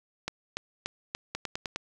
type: two click trains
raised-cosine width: 0.2 ms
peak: -14 / -15 dBFS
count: 4 / 5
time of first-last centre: 0.28-1.15 / 1.35-1.76 s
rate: 3.45 / 9.75 Hz
effects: none